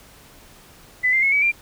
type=tone with pitch steps; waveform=sine; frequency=2004 / 2092 / 2183 / 2278 / 2378 Hz; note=B6 / C7 / C#7 / C#7 / D7; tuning=+25 / -1 / -27 / +47 / +21 cents; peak=-15 dBFS; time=1.03-1.52 s; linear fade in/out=20 ms; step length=98 ms; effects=pink hiss -48 dBFS RMS until 1.61 s